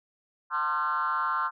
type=tone with frequency modulation; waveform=sine; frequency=1208 Hz; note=D6; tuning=48 cents sharp; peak=-24 dBFS; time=0.5-1.51 s; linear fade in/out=50 ms; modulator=155 Hz; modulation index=1.7; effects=tanh soft clip ceiling -20 dBFS